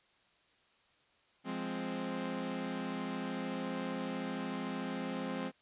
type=chord; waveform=sawtooth; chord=F minor; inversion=none; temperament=equal; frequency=174.61 / 207.7 / 261.6 Hz; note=F3 / Ab3 / C4; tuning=0 / 0 / 0 cents; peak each=-39 / -37 / -35 dBFS; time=1.44-5.52 s; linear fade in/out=50 ms; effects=white hiss -69 dBFS RMS until 5.61 s + resampled to 8000 Hz